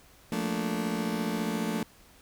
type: chord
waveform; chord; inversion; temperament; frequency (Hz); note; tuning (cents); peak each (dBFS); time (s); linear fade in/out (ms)
35% pulse; Bb major seventh; second; just; 174.81 / 218.5 / 233.1 / 291.4; F3 / A3 / Bb3 / D4; +2 / -12 / 0 / -13; -33 / -30 / -34 / -35; 0.32-1.83; 2
effects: pink hiss -57 dBFS RMS until 2.21 s